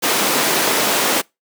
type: high-pass noise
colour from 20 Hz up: pink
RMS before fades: -17 dBFS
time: 0.02-1.22 s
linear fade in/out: 20 ms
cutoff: 280 Hz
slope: 12 dB/octave
effects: noise-tail reverb RT60 0.2 s tail -24 dB re dry + high-pass 150 Hz 12 dB/octave